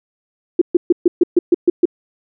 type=tone bursts; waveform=sine; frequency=349.2 Hz; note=F4; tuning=in tune; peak=-6 dBFS; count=9; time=0.59-1.855 s; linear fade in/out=5 ms; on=25 ms; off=130 ms; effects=none